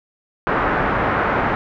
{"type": "low-pass noise", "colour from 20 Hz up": "white", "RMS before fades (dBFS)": -19, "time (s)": [0.47, 1.55], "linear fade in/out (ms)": 0, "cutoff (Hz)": 1600, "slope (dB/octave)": 24, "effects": []}